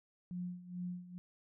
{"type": "tone with tremolo", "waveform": "sine", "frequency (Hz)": 178.6, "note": "F3", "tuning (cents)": 39, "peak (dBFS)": -37, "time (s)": [0.31, 1.18], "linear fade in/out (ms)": 0, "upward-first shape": "sine", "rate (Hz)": 2.3, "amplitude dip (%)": 80, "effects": []}